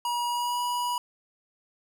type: tone with pitch glide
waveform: square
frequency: 960 to 973.4 Hz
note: B5 to B5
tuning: -49 to -25 cents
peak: -27 dBFS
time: 0.05-0.98 s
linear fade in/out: 2 ms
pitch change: +24 cents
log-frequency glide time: 0.28-0.61 s
effects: 10-bit